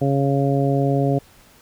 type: harmonic tone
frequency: 138.59 Hz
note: C#3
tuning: in tune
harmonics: 1 / 2 / 3 / 4 / 5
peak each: -19 / -22 / -24 / -25 / -26 dBFS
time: 0.01-1.19 s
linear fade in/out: 10 ms
effects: pink hiss -51 dBFS RMS until 1.61 s